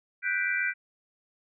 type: chord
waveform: sine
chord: G major seventh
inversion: third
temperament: equal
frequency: 1480 / 1568 / 1975.5 / 2349 Hz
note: F#6 / G6 / B6 / D7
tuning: 0 / 0 / 0 / 0 cents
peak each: -31 dBFS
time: 0.22-0.74 s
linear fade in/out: 50 ms
effects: none